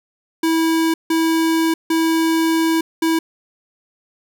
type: tone bursts at uneven times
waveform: square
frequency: 325.5 Hz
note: E4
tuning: 22 cents flat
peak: -15 dBFS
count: 4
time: 0.43-0.94 / 1.1-1.74 / 1.9-2.81 / 3.02-3.19 s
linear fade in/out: 5 ms
effects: none